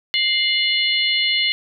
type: harmonic tone with a mistuned harmonic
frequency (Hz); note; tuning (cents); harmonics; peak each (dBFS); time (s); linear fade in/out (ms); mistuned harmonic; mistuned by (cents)
698.5; F5; 0; 3 / 4 / 5 / 6; -21 / -20 / -24 / -23; 0.14-1.52; 0; 4; +86
effects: none